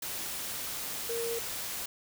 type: tone in noise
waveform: sine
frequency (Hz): 464.4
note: A#4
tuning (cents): -7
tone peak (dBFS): -32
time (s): 1.09-1.39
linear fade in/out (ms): 5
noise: white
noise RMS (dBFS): -37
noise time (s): 0.02-1.86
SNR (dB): +2
effects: none